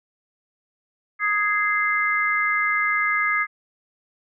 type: chord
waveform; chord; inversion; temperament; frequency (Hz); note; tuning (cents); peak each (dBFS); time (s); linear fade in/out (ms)
sine; Ab major; second; just; 1245.9 / 1661.2 / 2077; Eb6 / Ab6 / C7; +2 / 0 / -13; -24 / -24 / -22; 1.19-3.47; 50
effects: none